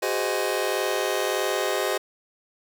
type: chord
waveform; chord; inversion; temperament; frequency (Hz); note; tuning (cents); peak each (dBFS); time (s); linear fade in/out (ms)
sawtooth; Ab dominant seventh; third; just; 373.8 / 415.3 / 519.1 / 623; Gb4 / Ab4 / C5 / Eb5; +18 / 0 / -14 / +2; -25; 0.02-1.98; 10
effects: none